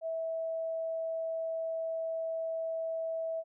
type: tone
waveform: sine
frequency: 652 Hz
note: E5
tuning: 19 cents flat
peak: -32 dBFS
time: 0.01-3.44 s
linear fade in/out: 50 ms
effects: none

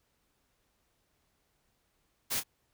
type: noise with echo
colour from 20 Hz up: white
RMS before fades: -32 dBFS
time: 2.3-2.41 s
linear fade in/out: 20 ms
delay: 27 ms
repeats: 1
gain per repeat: -10 dB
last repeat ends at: 2.437 s
effects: pink hiss -75 dBFS RMS until 2.73 s

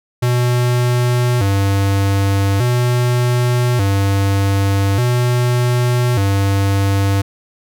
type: tone with vibrato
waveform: square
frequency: 110 Hz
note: A2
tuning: in tune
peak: -13 dBFS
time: 0.22-7.22 s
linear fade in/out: 10 ms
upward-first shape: square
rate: 0.42 Hz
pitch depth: 190 cents each way
effects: none

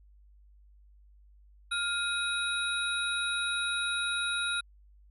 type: tone cluster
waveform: sine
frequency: 1406 / 2503 / 3820 / 10340 Hz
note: F6 / D#7 / A#7 / E9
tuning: +11 / +10 / +42 / -34 cents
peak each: -31 / -39 / -33 / -40 dBFS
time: 1.71-4.61 s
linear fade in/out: 10 ms
effects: added 50 Hz sine -55 dBFS peak until 5.1 s

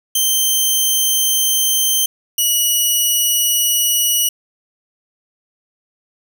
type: tone pair in turn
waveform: 10% pulse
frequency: 3125 / 2920 Hz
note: G7 / F#7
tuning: -6 / -24 cents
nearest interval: minor second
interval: 118 cents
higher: first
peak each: -5 dBFS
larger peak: neither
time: 0.15-2.06 / 2.38-4.29 s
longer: neither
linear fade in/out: 5 ms
effects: none

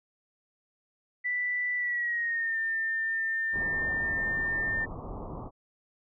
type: tone with pitch glide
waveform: sine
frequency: 1975.5 to 1801.1 Hz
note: B6 to A6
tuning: 0 to +40 cents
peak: -27 dBFS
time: 1.24-4.86 s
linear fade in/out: 20 ms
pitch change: -160 cents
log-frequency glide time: 1.76-2.58 s
type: low-pass noise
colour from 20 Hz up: pink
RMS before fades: -39 dBFS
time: 3.52-5.51 s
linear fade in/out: 50 ms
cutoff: 1200 Hz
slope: 96 dB/octave
effects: none

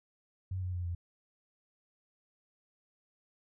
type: tone with pitch steps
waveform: sine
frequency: 93.4 / 91.06 / 88.77 / 86.54 Hz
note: F#2 / F#2 / F2 / F2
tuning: +17 / -27 / +29 / -15 cents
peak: -33 dBFS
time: 0.51-0.95 s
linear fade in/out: 5 ms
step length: 110 ms
effects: none

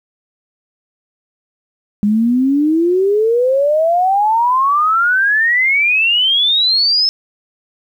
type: exponential sweep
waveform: sine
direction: up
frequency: 202.3 to 5274 Hz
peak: -10 dBFS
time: 2.03-7.09 s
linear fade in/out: 0 ms
effects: 8-bit

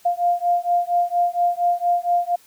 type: beating tone pair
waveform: sine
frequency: 698.5 / 702.8 Hz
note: F5 / F5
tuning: 0 / +11 cents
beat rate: 4.3 Hz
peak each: -20 dBFS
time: 0.05-2.36 s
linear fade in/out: 10 ms
effects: white hiss -53 dBFS RMS until 2.46 s

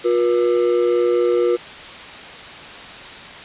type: ring-modulated tone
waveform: triangle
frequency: 419.3 Hz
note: G#4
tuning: 17 cents sharp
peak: -9 dBFS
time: 0.04-1.57 s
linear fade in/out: 20 ms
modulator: 62.1 Hz
effects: white hiss -35 dBFS RMS until 3.44 s + resampled to 8000 Hz

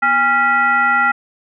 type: tone with frequency modulation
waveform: sine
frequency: 1385 Hz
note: F6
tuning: 15 cents flat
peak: -11 dBFS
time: 0.02-1.12 s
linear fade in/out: 10 ms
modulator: 570 Hz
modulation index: 0.97
effects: none

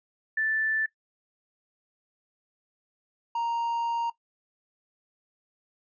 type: tone pair in turn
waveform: sine / triangle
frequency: 1760 / 932.3 Hz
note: A6 / A#5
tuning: 0 / 0 cents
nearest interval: major seventh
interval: 1100 cents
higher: first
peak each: -24 dBFS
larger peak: neither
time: 0.37-0.86 / 3.35-4.1 s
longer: second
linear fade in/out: 5 ms
effects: noise-tail reverb RT60 0.1 s tail -18 dB re dry + resampled to 16000 Hz

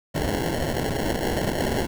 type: noise with sample-and-hold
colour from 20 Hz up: blue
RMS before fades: -25 dBFS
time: 0.14-1.87 s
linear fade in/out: 20 ms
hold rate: 1225 Hz
effects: none

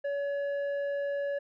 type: tone with low-pass filter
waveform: square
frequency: 566 Hz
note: C#5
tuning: 36 cents sharp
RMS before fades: -32 dBFS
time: 0.04-1.39 s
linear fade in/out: 10 ms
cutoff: 1200 Hz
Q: 3.8
effects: none

